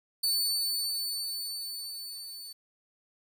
sawtooth tone with level ramp, 4497 Hz, C#8, 24 cents sharp, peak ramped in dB -22 to -39 dBFS, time 0.23-2.53 s, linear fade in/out 10 ms, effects 10-bit

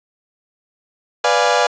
30% pulse chord, B diminished seventh, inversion none, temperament equal, 493.9 / 587.3 / 698.5 / 830.6 Hz, B4 / D5 / F5 / Ab5, 0 / 0 / 0 / 0 cents, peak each -16 dBFS, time 1.24-1.67 s, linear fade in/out 5 ms, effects resampled to 16000 Hz + 7-bit

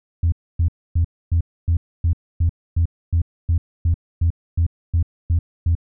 sine tone bursts, 84 Hz, E2, 33 cents sharp, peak -12 dBFS, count 16, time 0.23-5.752 s, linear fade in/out 5 ms, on 92 ms, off 270 ms, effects tanh soft clip ceiling -11 dBFS

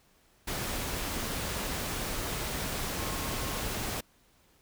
sine tone in noise, 1077 Hz, C6, 50 cents sharp, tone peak -44 dBFS, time 2.97-3.63 s, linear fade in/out 10 ms, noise pink, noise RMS -34 dBFS, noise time 0.47-4.01 s, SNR -13 dB, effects pink hiss -65 dBFS RMS until 4.61 s

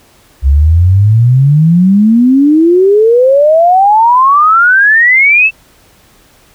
sine exponential sweep, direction up, 65.41 to 2681 Hz, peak -3 dBFS, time 0.42-5.51 s, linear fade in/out 50 ms, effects pink hiss -45 dBFS RMS until 6.54 s

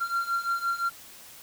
triangle beating tone pair, 1374 / 1379.8 Hz, F6 / F6, -29 / -21 cents, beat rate 5.8 Hz, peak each -29 / -26 dBFS, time 0-0.9 s, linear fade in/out 20 ms, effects white hiss -48 dBFS RMS until 1.42 s

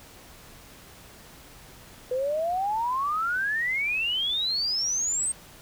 sine exponential sweep, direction up, 493.9 to 8510 Hz, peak -24 dBFS, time 2.11-5.32 s, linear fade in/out 5 ms, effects pink hiss -49 dBFS RMS until 5.61 s

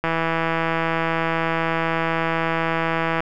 click train, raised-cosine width 0.5 ms, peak -7 dBFS, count 520, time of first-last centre 0.04-3.205 s, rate 164 Hz, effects none

